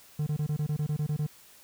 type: tone bursts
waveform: triangle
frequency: 150 Hz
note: D3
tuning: 37 cents sharp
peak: -24 dBFS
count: 11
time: 0.19-1.266 s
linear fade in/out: 5 ms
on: 76 ms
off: 24 ms
effects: white hiss -55 dBFS RMS until 1.63 s